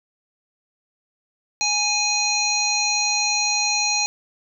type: harmonic tone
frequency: 830.6 Hz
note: G#5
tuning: in tune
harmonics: 1 / 3 / 5 / 7 / 8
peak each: -27 / -24 / -23 / -27 / -26 dBFS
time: 1.61-4.06 s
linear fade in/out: 0 ms
effects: none